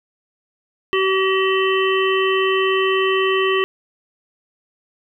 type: harmonic tone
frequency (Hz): 381.7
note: G4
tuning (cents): -46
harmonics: 1 / 3 / 5 / 7 / 8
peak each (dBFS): -17 / -22 / -24 / -25 / -26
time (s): 0.93-3.64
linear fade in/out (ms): 0
effects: 9-bit